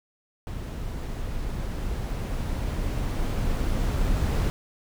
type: noise with level ramp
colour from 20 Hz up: brown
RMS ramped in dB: -33 to -23 dBFS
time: 0.47-4.5 s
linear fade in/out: 0 ms
effects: none